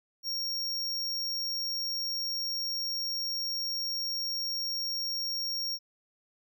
square tone, 5560 Hz, F8, 9 cents flat, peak -31 dBFS, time 0.23-5.79 s, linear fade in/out 50 ms, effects none

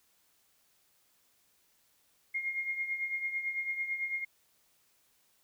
sine tone with tremolo, 2135 Hz, C7, 34 cents sharp, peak -29 dBFS, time 2.34-4.25 s, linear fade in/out 10 ms, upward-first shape triangle, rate 9 Hz, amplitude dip 70%, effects white hiss -70 dBFS RMS until 5.43 s

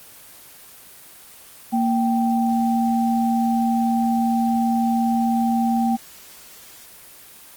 sine tone pair together, 231.9 / 780 Hz, A#3 / G5, -9 / -9 cents, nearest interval octave + major sixth, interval 2100 cents, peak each -18 / -22 dBFS, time 1.72-5.97 s, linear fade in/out 20 ms, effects white hiss -44 dBFS RMS until 7.56 s + Opus 24 kbps

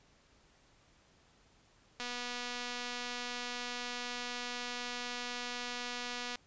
click train, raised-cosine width 0.2 ms, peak -23 dBFS, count 1064, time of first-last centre 2-6.357 s, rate 244 Hz, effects pink hiss -66 dBFS RMS until 6.46 s + resampled to 16000 Hz

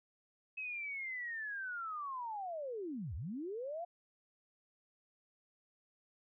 sine linear two-way sweep, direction down then up, 2581 to 64 to 713 Hz, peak -39 dBFS, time 0.57-3.85 s, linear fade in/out 10 ms, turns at 3.15 s, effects none

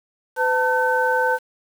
sine tone cluster, 505 / 894 / 1524 Hz, B4 / A5 / G6, +39 / +27 / -49 cents, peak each -21 dBFS, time 0.36-1.39 s, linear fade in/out 50 ms, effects 7-bit

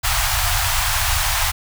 pink band-stop noise, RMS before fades -19 dBFS, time 0.03-1.52 s, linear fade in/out 20 ms, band 110 to 710 Hz, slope 48 dB/octave, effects none

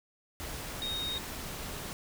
sine tone in noise, 3729 Hz, A#7, in tune, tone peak -33 dBFS, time 0.82-1.18 s, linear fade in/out 0 ms, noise pink, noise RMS -40 dBFS, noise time 0.4-1.93 s, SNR +4 dB, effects none

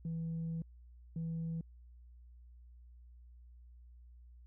sine tone bursts at uneven times, 164.3 Hz, E3, 5 cents flat, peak -34 dBFS, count 2, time 0.05-0.62 / 1.16-1.61 s, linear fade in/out 2 ms, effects tanh soft clip ceiling -34 dBFS + added 60 Hz sine -54 dBFS peak until 4.46 s

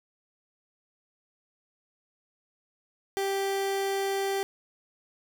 30% pulse tone, 392 Hz, G4, in tune, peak -24 dBFS, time 3.17-4.43 s, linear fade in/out 0 ms, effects 9-bit

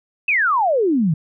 sine exponential sweep, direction down, 2678 to 146.1 Hz, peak -14 dBFS, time 0.28-1.14 s, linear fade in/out 5 ms, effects none

